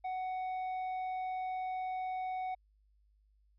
triangle tone with tanh clipping, 744 Hz, F#5, 9 cents sharp, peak -36 dBFS, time 0.04-2.55 s, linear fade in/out 10 ms, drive 10 dB, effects added 51 Hz sine -66 dBFS peak until 3.58 s

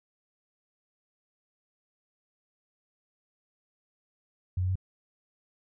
sine tone with pitch steps, 91.1 / 92 / 93.8 Hz, F#2 / F#2 / F#2, -26 / -9 / +24 cents, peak -25 dBFS, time 4.57-4.756 s, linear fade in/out 5 ms, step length 62 ms, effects none

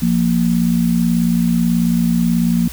sine tone pair together, 174.25 / 232.6 Hz, F3 / A#3, -4 / -4 cents, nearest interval perfect fourth, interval 500 cents, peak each -15 dBFS, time 0.02-2.68 s, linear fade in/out 5 ms, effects added 60 Hz sine -31 dBFS peak until 2.72 s + white hiss -34 dBFS RMS until 2.72 s

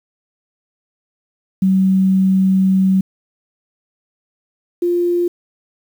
sine tone pair in turn, 190 / 349.5 Hz, F#3 / F4, +46 / +1 cents, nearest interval major seventh, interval 1055 cents, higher second, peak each -10 / -13 dBFS, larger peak first, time 1.62-3.01 / 4.82-5.28 s, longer first, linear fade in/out 5 ms, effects 7-bit

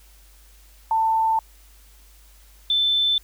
sine tone pair in turn, 891 / 3530 Hz, A5 / A7, +22 / +5 cents, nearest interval 2 octaves, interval 2383 cents, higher second, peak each -17 dBFS, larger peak neither, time 0.91-1.39 / 2.7-3.18 s, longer neither, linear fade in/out 2 ms, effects added 50 Hz sine -49 dBFS peak until 3.23 s + white hiss -55 dBFS RMS until 3.23 s

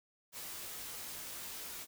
white noise with comb filter, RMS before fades -45 dBFS, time 0.32-1.87 s, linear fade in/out 50 ms, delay 18 ms, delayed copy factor -0.75, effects none

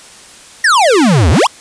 square exponential two-way sweep, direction down then up, 1923 to 71.3 to 1206 Hz, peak -7 dBFS, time 0.64-1.47 s, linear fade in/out 5 ms, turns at 1.3 s, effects white hiss -37 dBFS RMS until 1.6 s + resampled to 22050 Hz

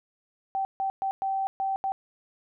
sine tone bursts at uneven times, 775 Hz, G5, 20 cents flat, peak -25 dBFS, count 6, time 0.55-0.65 / 0.8-0.9 / 1.02-1.11 / 1.22-1.47 / 1.6-1.76 / 1.84-1.92 s, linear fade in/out 0 ms, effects none

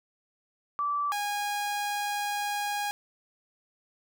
sine / sawtooth tone pair in turn, 1161 / 821 Hz, D6 / G#5, -20 / -20 cents, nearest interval tritone, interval 600 cents, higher first, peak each -26 / -25 dBFS, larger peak second, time 0.79-1.12 / 1.12-2.91 s, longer second, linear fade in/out 0 ms, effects none

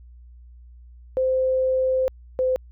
sine tone pair in turn, 519 / 513.9 Hz, C5 / C5, -14 / -31 cents, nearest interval unison, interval 17 cents, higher first, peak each -18 dBFS, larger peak neither, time 1.17-2.08 / 2.39-2.56 s, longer first, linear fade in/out 0 ms, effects added 60 Hz sine -43 dBFS peak until 2.71 s

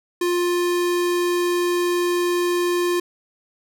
square tone, 351.8 Hz, F4, 13 cents sharp, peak -19 dBFS, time 0.21-3 s, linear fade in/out 5 ms, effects none

